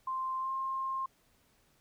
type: tone with pitch glide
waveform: sine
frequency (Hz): 1046.5 to 1062.3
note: C6 to C6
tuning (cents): 0 to +26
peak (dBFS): -32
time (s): 0.07-1.06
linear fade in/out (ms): 5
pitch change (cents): +26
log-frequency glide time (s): 0.39-0.51
effects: pink hiss -69 dBFS RMS until 1.8 s